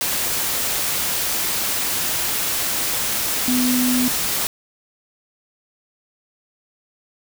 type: tone in noise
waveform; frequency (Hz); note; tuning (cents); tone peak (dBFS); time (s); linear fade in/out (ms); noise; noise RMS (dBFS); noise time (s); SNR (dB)
sine; 250; B3; +21; -17; 3.48-4.08; 0; white; -22; 0.01-4.47; +2
effects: none